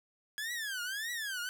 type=tone with vibrato; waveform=sawtooth; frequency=1661.2 Hz; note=G#6; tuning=in tune; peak=-32 dBFS; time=0.38-1.49 s; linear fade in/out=0 ms; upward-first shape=triangle; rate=1.7 Hz; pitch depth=290 cents each way; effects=12-bit